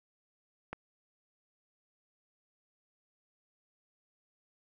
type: click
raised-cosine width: 0.5 ms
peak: -23 dBFS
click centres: 0.73 s
effects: none